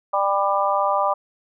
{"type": "harmonic tone", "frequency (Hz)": 198.2, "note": "G3", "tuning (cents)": 19, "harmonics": [3, 4, 5, 6], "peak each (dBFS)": [-23, -23, -23, -23], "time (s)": [0.13, 1.14], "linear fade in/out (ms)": 10, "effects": []}